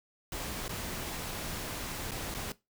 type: noise with dropouts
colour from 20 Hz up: pink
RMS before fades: -38 dBFS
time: 0.32-2.52 s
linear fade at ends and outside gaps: 2 ms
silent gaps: 0.681-0.692 / 2.11-2.117 / 2.342-2.347 s
effects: noise-tail reverb RT60 0.2 s tail -18 dB re dry